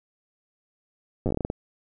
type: slowing click train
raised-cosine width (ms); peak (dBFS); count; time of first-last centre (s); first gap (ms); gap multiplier
2; -13; 11; 1.26-1.501; 8; 1.23
effects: none